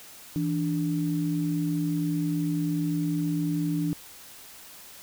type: tone pair together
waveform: sine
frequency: 164.81 / 293.7 Hz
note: E3 / D4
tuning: 0 / 0 cents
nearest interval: minor seventh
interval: 1000 cents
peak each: -27 dBFS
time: 0.36-3.93 s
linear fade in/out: 0 ms
effects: white hiss -47 dBFS RMS until 5.02 s